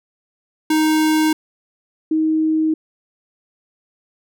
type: tone pair in turn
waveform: square / sine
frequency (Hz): 311.7 / 315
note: D#4 / D#4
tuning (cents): +3 / +21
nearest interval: unison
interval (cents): 18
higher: second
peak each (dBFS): -14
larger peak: neither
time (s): 0.7-1.33 / 2.11-2.74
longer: neither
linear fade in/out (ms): 5
effects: none